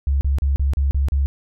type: tone bursts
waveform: sine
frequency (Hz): 69.1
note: C#2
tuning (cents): -5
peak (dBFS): -15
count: 7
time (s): 0.07-1.26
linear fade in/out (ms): 0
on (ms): 140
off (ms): 35
effects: none